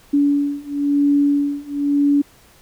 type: beating tone pair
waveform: sine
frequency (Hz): 285.4 / 286.39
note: D4 / D4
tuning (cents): -49 / -43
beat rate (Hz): 0.99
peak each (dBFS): -18 / -17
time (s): 0.13-2.22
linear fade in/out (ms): 10
effects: pink hiss -50 dBFS RMS until 2.61 s